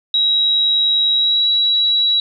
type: tone with pitch glide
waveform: sine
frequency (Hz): 3850 to 3897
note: B7 to B7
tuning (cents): -45 to -24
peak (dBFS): -12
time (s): 0.14-2.2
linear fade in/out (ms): 2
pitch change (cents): +21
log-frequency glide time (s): 1.13-1.45
effects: none